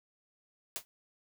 white noise with exponential decay, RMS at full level -33 dBFS, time 0.76-0.85 s, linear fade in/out 0 ms, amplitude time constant 19 ms, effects none

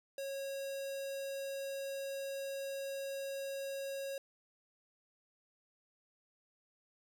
square tone with notch filter, 548 Hz, C#5, 20 cents flat, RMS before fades -41 dBFS, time 0.18-4.18 s, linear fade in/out 2 ms, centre 1300 Hz, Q 1.2, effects none

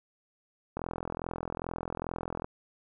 click train, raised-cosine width 1 ms, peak -20 dBFS, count 72, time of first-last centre 0.77-2.445 s, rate 42.4 Hz, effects none

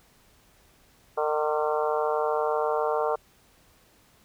harmonic tone with a mistuned harmonic, 152.2 Hz, D#3, 38 cents flat, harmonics 3 / 4 / 5 / 6 / 7 / 8 / 9, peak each -27 / -29 / -31 / -33 / -34 / -35 / -36 dBFS, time 1.17-3.16 s, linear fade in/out 10 ms, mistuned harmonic 8, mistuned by -64 cents, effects pink hiss -60 dBFS RMS until 4.24 s

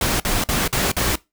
pink noise bursts, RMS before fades -20 dBFS, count 5, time 0.01-1.156 s, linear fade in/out 2 ms, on 190 ms, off 49 ms, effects noise-tail reverb RT60 0.2 s tail -20 dB re dry

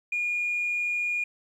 sine tone, 2431 Hz, D#7, 41 cents flat, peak -24 dBFS, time 0.12-1.24 s, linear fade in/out 5 ms, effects tanh soft clip ceiling -21 dBFS + 10-bit

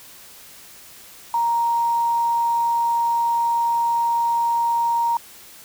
sine tone with quantisation, 935 Hz, A#5, 5 cents sharp, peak -17 dBFS, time 1.34-5.17 s, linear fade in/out 2 ms, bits 7, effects white hiss -44 dBFS RMS until 5.64 s

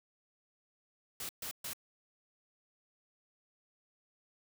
white noise bursts, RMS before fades -41 dBFS, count 3, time 1.2-1.733 s, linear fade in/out 2 ms, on 91 ms, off 130 ms, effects none

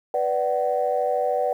sine chord, B minor, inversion none, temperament equal with one note detuned, 493.9 / 587.3 / 752.5 Hz, B4 / D5 / F#5, 0 / 0 / +29 cents, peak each -24 dBFS, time 0.14-1.53 s, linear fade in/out 2 ms, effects tanh soft clip ceiling -11 dBFS + 9-bit

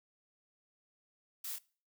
blue noise with echo, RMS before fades -42 dBFS, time 1.44-1.56 s, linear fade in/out 5 ms, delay 26 ms, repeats 1, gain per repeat -4 dB, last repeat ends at 1.586 s, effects noise-tail reverb RT60 0.4 s tail -22 dB re dry

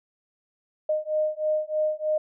sine beating tone pair, 614 / 617.2 Hz, D#5 / D#5, -23 / -14 cents, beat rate 3.2 Hz, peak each -26 dBFS, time 0.89-2.18 s, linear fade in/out 5 ms, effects none

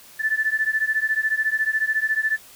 sine beating tone pair, 1748 / 1762 Hz, A6 / A6, -12 / +2 cents, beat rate 14 Hz, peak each -22 / -23 dBFS, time 0.19-2.38 s, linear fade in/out 20 ms, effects white hiss -47 dBFS RMS until 2.55 s

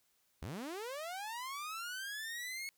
sawtooth linear sweep, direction up, 61.6 to 2200 Hz, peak -37 dBFS, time 0.42-2.69 s, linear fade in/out 0 ms, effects white hiss -75 dBFS RMS until 2.77 s

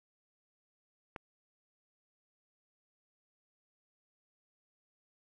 click, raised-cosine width 0.5 ms, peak -26 dBFS, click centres 1.162 s, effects none

